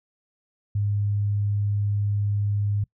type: tone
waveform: sine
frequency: 102.4 Hz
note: G#2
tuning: 24 cents flat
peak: -21 dBFS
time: 0.75-2.84 s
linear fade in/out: 5 ms
effects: noise-tail reverb RT60 0.1 s tail -24 dB re dry